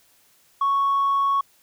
triangle tone with tanh clipping, 1108.7 Hz, C#6, in tune, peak -18 dBFS, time 0.61-1.41 s, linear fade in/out 5 ms, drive 5 dB, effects white hiss -59 dBFS RMS until 1.62 s

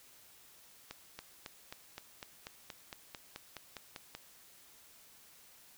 accelerating click train, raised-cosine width 0.2 ms, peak -26 dBFS, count 15, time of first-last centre 0.91-4.15 s, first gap 280 ms, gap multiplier 0.97, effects white hiss -60 dBFS RMS until 5.77 s

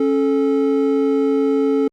triangle tone pair together, 274.5 / 435.8 Hz, C#4 / A4, -17 / -17 cents, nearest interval minor sixth, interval 800 cents, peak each -15 dBFS, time 0-1.88 s, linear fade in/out 5 ms, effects Opus 48 kbps

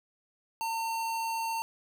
square tone, 907 Hz, A#5, 48 cents flat, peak -31 dBFS, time 0.61-1.62 s, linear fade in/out 0 ms, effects none

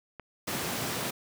click, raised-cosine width 0.5 ms, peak -27 dBFS, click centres 0.197 s
pink high-pass noise, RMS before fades -33 dBFS, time 0.47-1.11 s, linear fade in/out 10 ms, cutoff 100 Hz, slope 24 dB/octave
effects none

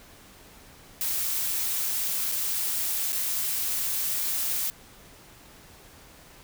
blue noise with dropouts, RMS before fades -28 dBFS, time 1.01-4.7 s, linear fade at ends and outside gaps 0 ms, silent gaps 2.316-2.321 / 3.122-3.129 s, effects pink hiss -51 dBFS RMS until 6.43 s

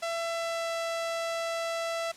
sawtooth tone with pitch glide, 670 to 665.8 Hz, E5 to E5, +28 to +17 cents, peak -26 dBFS, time 0.02-2.12 s, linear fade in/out 10 ms, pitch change -11 cents, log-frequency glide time 0.18-0.7 s, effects white hiss -51 dBFS RMS until 2.16 s + low-pass 8000 Hz 12 dB/octave

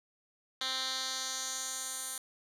10% pulse tone with band-pass filter sweep, 261.6 Hz, C4, in tune, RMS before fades -37 dBFS, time 0.61-2.18 s, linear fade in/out 2 ms, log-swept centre 3700 to 9600 Hz, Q 2.1, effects none

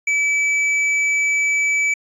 sine tone with hard clipping, 2300 Hz, D7, 37 cents flat, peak -17 dBFS, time 0.07-1.94 s, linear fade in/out 5 ms, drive 6 dB, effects resampled to 24000 Hz

